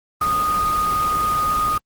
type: tone in noise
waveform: sine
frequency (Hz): 1236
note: D#6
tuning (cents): -12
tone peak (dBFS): -17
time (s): 0.21-1.78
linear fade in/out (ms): 5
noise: pink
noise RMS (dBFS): -29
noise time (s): 0.21-1.78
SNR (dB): +9
effects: Opus 24 kbps